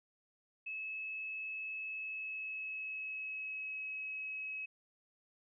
sine tone with pitch glide, 2592 to 2562 Hz, E7 to E7, -30 to -50 cents, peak -39 dBFS, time 0.66-4.66 s, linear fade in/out 10 ms, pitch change -20 cents, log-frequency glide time 1.88-3.82 s, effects none

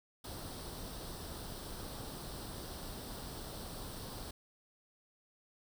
pink noise with comb filter, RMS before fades -45 dBFS, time 0.24-4.31 s, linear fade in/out 5 ms, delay 0.22 ms, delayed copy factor +0.6, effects none

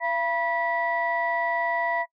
sine tone cluster, 681 / 971 / 1956 Hz, F5 / B5 / B6, -44 / -30 / -17 cents, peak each -27 dBFS, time 0-2.06 s, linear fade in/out 50 ms, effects noise-tail reverb RT60 0.1 s tail -23 dB re dry + tanh soft clip ceiling -14 dBFS

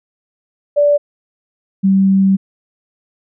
sine tone pair in turn, 582 / 193.27 Hz, D5 / G3, -16 / -24 cents, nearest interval octave + perfect fifth, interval 1908 cents, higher first, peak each -8 / -8 dBFS, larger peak neither, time 0.76-0.98 / 1.83-2.37 s, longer second, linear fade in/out 20 ms, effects none

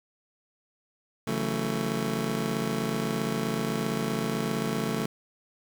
25% pulse chord, F# minor seventh, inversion second, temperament just, 138.75 / 166.5 / 185 / 222 Hz, C#3 / E3 / F#3 / A3, +2 / +18 / 0 / +16 cents, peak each -30 / -32 / -31 / -26 dBFS, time 1.27-5.06 s, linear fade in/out 5 ms, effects 8-bit

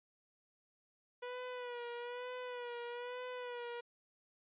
sawtooth tone with vibrato, 488.7 Hz, B4, 18 cents flat, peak -38 dBFS, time 1.22-3.81 s, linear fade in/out 10 ms, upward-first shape sine, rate 1.1 Hz, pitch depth 45 cents each way, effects resampled to 8000 Hz

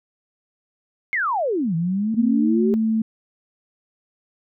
sine exponential two-way sweep, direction down then up, 2217 to 160 to 401.7 Hz, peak -19 dBFS, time 1.13-2.74 s, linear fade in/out 0 ms, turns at 1.75 s
sine tone with pitch glide, 225.6 to 221.5 Hz, A3 to A3, +44 to +12 cents, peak -17 dBFS, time 2.14-3.02 s, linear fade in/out 5 ms, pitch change -32 cents, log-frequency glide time 2.55-2.66 s
effects none

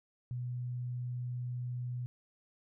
sine tone, 123.4 Hz, B2, 1 cent flat, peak -35 dBFS, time 0.31-2.06 s, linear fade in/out 0 ms, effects none

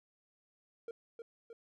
triangle tone with echo, 462 Hz, A#4, 16 cents flat, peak -38 dBFS, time 0.88-0.91 s, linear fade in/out 2 ms, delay 310 ms, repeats 2, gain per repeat -4 dB, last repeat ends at 1.53 s, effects none

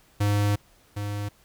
square tone pair in turn, 102.7 / 102.7 Hz, G#2 / G#2, -19 / -19 cents, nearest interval unison, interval 0 cents, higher neither, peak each -21 / -29 dBFS, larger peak first, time 0.2-0.56 / 0.96-1.29 s, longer first, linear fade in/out 10 ms, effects pink hiss -59 dBFS RMS until 1.44 s

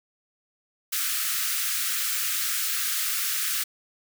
white high-pass noise, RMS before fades -27 dBFS, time 0.92-3.64 s, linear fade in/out 10 ms, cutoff 1200 Hz, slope 96 dB/octave, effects none

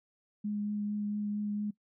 sine tone with vibrato, 207.7 Hz, G#3, in tune, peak -31 dBFS, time 0.44-1.71 s, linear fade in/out 10 ms, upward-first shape triangle, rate 4.4 Hz, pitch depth 13 cents each way, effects noise-tail reverb RT60 0.1 s tail -20 dB re dry

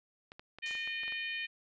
clicks, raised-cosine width 0.3 ms, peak -32 dBFS, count 9, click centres 0.319 / 0.395 / 0.586 / 0.71 / 0.752 / 0.875 / 1.034 / 1.08 / 1.123 s
harmonic tone, 611 Hz, D#5, 32 cents flat, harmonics 3 / 4 / 5 / 6 / 7, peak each -40 / -38 / -42 / -53 / -53 dBFS, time 0.62-1.47 s, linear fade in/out 20 ms
blue noise with exponential decay, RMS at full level -40 dBFS, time 0.66-1.12 s, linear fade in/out 1 ms, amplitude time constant 98 ms
effects resampled to 16000 Hz

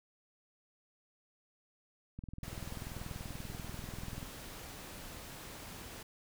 click train, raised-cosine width 5 ms, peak -31 dBFS, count 43, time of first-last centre 2.19-4.229 s, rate 20.6 Hz
pink noise, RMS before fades -48 dBFS, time 2.43-6.03 s, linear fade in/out 5 ms
effects none

